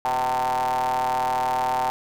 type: ring-modulated tone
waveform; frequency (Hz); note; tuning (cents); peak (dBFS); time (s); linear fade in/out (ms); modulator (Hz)
square; 65.41; C2; 0; -19; 0.05-1.9; 0; 831
effects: none